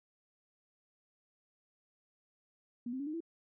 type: tone with pitch steps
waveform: sine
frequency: 240.5 / 260.8 / 282.7 / 306.5 / 332.4 Hz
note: B3 / C4 / C#4 / D#4 / E4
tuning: -46 / -5 / +34 / -26 / +15 cents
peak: -36 dBFS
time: 2.86-3.205 s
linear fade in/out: 5 ms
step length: 69 ms
effects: none